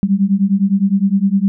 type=beating tone pair; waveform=sine; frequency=191.7 / 201.5 Hz; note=G3 / G3; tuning=-38 / +48 cents; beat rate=9.8 Hz; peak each=-14 dBFS; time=0.03-1.48 s; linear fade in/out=0 ms; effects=none